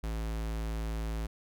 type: tone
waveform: square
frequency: 55 Hz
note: A1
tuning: in tune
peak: -33 dBFS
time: 0.03-1.27 s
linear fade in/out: 10 ms
effects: none